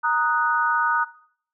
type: chord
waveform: sine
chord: D# minor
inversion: second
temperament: equal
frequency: 932.3 / 1244.5 / 1480 Hz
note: A#5 / D#6 / F#6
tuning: 0 / 0 / 0 cents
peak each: -23 dBFS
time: 0.03-1.05 s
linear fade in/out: 20 ms
effects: noise-tail reverb RT60 0.6 s tail -19 dB re dry